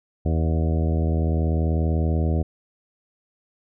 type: harmonic tone with a mistuned harmonic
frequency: 80.4 Hz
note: E2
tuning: 43 cents flat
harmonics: 1 / 2 / 3 / 4 / 5 / 6 / 7 / 8 / 9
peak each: -20 / -26 / -30 / -32 / -34 / -36 / -37 / -38 / -39 dBFS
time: 0.25-2.43 s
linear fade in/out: 10 ms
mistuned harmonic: 8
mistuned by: -30 cents
effects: none